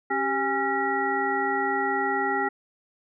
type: tone cluster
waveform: sine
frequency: 272.6 / 392 / 819 / 1372 / 1920 Hz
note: C#4 / G4 / G#5 / F6 / B6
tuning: -29 / 0 / -24 / -31 / -49 cents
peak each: -33 / -29 / -27 / -30 / -29 dBFS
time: 0.1-2.49 s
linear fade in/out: 10 ms
effects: none